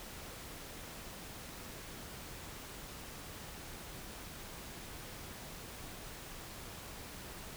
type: silence
effects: pink hiss -48 dBFS RMS until 7.56 s